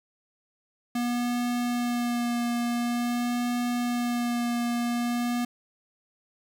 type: tone with vibrato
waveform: square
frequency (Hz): 240.5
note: B3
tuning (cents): -46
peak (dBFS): -26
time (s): 0.95-5.45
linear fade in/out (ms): 5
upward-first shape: sine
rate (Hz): 0.47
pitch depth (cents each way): 16
effects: 9-bit